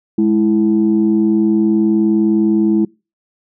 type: tone pair together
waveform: sine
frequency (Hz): 210 / 329.6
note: G#3 / E4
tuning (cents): +19 / 0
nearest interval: minor sixth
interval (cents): 781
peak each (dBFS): -12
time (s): 0.18-2.85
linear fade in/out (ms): 5
effects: noise-tail reverb RT60 0.3 s tail -26 dB re dry + tanh soft clip ceiling -4 dBFS